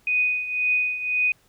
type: tone with tremolo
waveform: sine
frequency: 2489 Hz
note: D#7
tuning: in tune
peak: -17 dBFS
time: 0.07-1.32 s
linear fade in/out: 2 ms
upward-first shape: triangle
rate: 1.9 Hz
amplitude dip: 75%
effects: pink hiss -61 dBFS RMS until 1.48 s